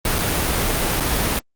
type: noise with dropouts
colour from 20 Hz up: pink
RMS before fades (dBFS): -20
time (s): 0.05-1.39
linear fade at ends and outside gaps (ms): 1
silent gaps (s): 0.184-0.188 / 1-1.006
effects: Opus 32 kbps